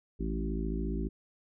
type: harmonic tone with a mistuned harmonic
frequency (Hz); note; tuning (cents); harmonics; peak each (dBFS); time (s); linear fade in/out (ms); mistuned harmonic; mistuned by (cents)
54.6; A1; -13; 1 / 3 / 4 / 5 / 6 / 7; -33 / -38 / -39 / -40 / -41 / -41; 0.19-1.09; 20; 3; +22
effects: none